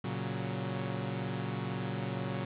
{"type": "chord", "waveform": "sawtooth", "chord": "F# major", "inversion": "first", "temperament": "equal", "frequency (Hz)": [116.54, 138.59, 185], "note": ["A#2", "C#3", "F#3"], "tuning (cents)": [0, 0, 0], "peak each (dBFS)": [-34, -34, -34], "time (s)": [0.04, 2.45], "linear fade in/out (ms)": 5, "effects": ["resampled to 8000 Hz", "9-bit"]}